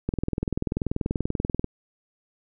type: click train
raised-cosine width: 3 ms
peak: -12 dBFS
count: 33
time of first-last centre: 0.09-1.643 s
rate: 20.6 Hz
effects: none